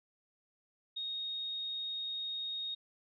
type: tone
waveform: sine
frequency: 3729 Hz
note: A#7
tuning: in tune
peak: -36 dBFS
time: 0.96-2.75 s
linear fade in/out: 10 ms
effects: none